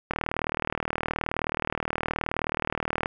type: click train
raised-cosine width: 0.5 ms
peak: -11 dBFS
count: 116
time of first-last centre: 0.11-3.059 s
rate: 39 Hz
effects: none